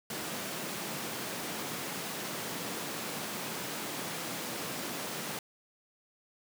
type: high-pass noise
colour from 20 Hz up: pink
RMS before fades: -38 dBFS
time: 0.1-5.39 s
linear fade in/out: 2 ms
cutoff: 150 Hz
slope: 24 dB/octave
effects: none